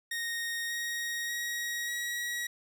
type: tone with pitch steps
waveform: sawtooth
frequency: 1860 / 1877.3 / 1894.7 / 1912.3 Hz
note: A#6 / A#6 / A#6 / A#6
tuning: -4 / +12 / +28 / +44 cents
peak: -29 dBFS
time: 0.11-2.47 s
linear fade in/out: 5 ms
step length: 590 ms
effects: none